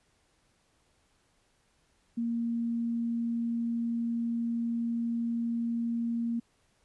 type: tone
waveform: sine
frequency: 233.1 Hz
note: A#3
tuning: in tune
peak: -28 dBFS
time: 2.17-6.4 s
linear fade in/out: 10 ms
effects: pink hiss -70 dBFS RMS until 6.84 s + resampled to 24000 Hz